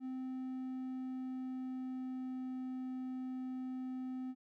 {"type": "tone with pitch glide", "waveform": "triangle", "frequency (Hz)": [258.9, 257], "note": ["C4", "C4"], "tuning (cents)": [-18, -31], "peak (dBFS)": -37, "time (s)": [0, 4.35], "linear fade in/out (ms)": 50, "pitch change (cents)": -13, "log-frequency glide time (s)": [0.13, 2.62], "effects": []}